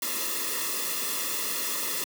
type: noise with comb filter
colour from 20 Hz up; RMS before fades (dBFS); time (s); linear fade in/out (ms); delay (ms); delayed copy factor
white; -30; 0.02-2.04; 2; 1.3; -0.95
effects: high-pass 200 Hz 12 dB/octave